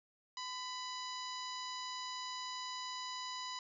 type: harmonic tone with a mistuned harmonic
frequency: 993 Hz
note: B5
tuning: 9 cents sharp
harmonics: 1 / 2 / 3 / 4 / 5 / 6 / 7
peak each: -44 / -51 / -51 / -48 / -48 / -56 / -54 dBFS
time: 0.37-3.59 s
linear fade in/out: 2 ms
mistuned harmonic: 1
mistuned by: +32 cents
effects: none